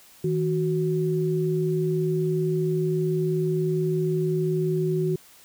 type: tone pair together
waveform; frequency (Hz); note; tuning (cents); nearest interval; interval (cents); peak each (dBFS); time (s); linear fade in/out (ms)
sine; 159.29 / 370; D#3 / F#4; +41 / 0; octave + minor third; 1459; -24; 0.24-5.16; 5
effects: white hiss -52 dBFS RMS until 5.44 s